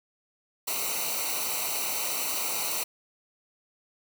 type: noise with comb filter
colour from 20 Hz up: white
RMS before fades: -30 dBFS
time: 0.67-2.84 s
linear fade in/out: 10 ms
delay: 0.59 ms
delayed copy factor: -0.85
effects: none